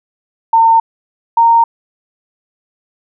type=tone pair in turn; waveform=sine; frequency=908 / 924.4 Hz; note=A#5 / A#5; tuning=-46 / -15 cents; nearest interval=unison; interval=31 cents; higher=second; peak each=-5 dBFS; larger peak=neither; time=0.53-0.8 / 1.37-1.64 s; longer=neither; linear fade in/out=5 ms; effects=none